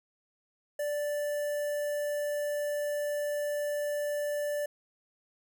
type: tone with notch filter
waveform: square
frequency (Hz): 586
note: D5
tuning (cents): -4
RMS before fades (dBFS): -32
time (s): 0.79-4.66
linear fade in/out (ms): 5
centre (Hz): 3800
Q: 0.57
effects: none